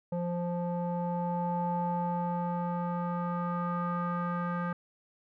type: tone with low-pass filter sweep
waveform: square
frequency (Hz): 174.61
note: F3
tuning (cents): 0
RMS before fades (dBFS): -32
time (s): 0.12-4.73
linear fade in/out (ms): 5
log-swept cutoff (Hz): 680 to 1400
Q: 5.5
effects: none